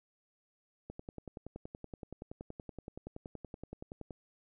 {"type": "click train", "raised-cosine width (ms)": 2, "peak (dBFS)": -30, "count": 35, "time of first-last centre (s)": [0.9, 4.108], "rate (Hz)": 10.6, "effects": []}